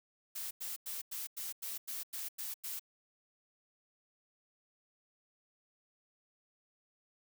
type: noise bursts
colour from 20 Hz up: blue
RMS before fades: -41 dBFS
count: 10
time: 0.35-2.796 s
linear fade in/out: 10 ms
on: 160 ms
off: 94 ms
effects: none